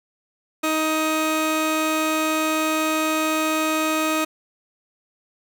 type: tone pair together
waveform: 25% pulse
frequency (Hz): 313.8 / 1255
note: D#4 / D#6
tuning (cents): +15 / +15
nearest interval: 2 octaves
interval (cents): 2400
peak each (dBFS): -18 / -20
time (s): 0.63-4.25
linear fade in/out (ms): 10
effects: none